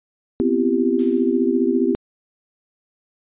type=chord; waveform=sine; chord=C major seventh; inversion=third; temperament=equal with one note detuned; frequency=246.9 / 261.6 / 337.1 / 392 Hz; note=B3 / C4 / E4 / G4; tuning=0 / 0 / +39 / 0 cents; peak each=-21 dBFS; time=0.4-1.95 s; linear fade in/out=0 ms
type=noise with exponential decay; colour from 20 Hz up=blue; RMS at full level=-34 dBFS; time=0.99-1.68 s; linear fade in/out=1 ms; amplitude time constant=150 ms
effects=resampled to 8000 Hz